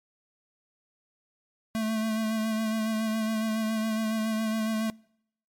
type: tone with vibrato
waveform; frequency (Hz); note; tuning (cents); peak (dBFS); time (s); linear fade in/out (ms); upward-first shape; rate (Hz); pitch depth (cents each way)
square; 220; A3; 0; -27; 1.75-4.9; 0; sine; 7.2; 27
effects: noise-tail reverb RT60 0.7 s tail -25 dB re dry + MP3 96 kbps